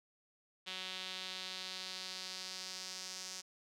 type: tone with band-pass filter sweep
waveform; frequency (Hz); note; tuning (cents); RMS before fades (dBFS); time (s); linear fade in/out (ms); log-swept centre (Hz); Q
sawtooth; 186.2; F#3; +11; -45; 0.66-3.42; 20; 3400 to 5800; 2.6
effects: none